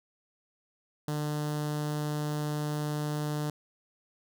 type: tone with notch filter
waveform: sawtooth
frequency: 149.6 Hz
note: D3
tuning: 32 cents sharp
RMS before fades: -32 dBFS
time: 1.08-3.5 s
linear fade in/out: 2 ms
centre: 2300 Hz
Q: 1.5
effects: none